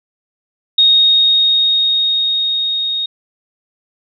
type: tone with level ramp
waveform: sine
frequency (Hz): 3729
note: A#7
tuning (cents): 0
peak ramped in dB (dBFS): -6 to -16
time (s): 0.78-3.06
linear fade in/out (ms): 5
effects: none

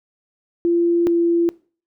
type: tone pair in turn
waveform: sine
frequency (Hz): 342.3 / 340.1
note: F4 / F4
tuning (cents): -35 / -46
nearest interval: unison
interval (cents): 11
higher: first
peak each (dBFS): -14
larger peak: neither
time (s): 0.65-1.07 / 1.07-1.49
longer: neither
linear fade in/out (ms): 0
effects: noise-tail reverb RT60 0.4 s tail -22 dB re dry

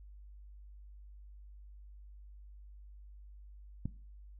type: click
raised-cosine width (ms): 5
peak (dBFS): -23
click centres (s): 3.856
effects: noise-tail reverb RT60 0.4 s tail -18 dB re dry + added 50 Hz sine -50 dBFS peak until 4.39 s

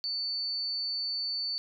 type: tone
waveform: sine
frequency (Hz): 4500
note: C#8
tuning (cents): +25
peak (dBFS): -30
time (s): 0.04-1.58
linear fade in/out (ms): 0
effects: none

